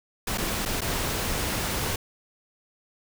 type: noise with dropouts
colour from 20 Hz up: pink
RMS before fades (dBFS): -28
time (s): 0.27-1.96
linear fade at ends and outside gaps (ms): 5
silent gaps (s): 0.376-0.381 / 0.653-0.658 / 0.808-0.816
effects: none